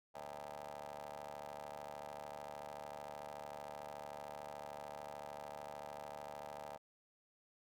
20% pulse ring-modulated tone, 73.42 Hz, D2, in tune, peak -39 dBFS, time 0.14-6.78 s, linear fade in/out 20 ms, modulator 720 Hz, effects none

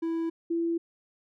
triangle / sine tone pair in turn, 329.7 / 335.5 Hz, E4 / E4, 0 / +31 cents, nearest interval unison, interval 31 cents, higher second, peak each -25 dBFS, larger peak neither, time 0.02-0.3 / 0.5-0.78 s, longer neither, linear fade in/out 10 ms, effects none

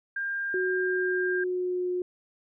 sine tone, 1600 Hz, G6, 35 cents sharp, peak -28 dBFS, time 0.16-1.44 s, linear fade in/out 5 ms
sine tone with pitch glide, 370 to 360.5 Hz, F#4 to F#4, 0 to -45 cents, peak -26 dBFS, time 0.54-2.02 s, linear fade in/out 2 ms, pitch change -45 cents, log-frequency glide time 0.73-1.91 s
effects none

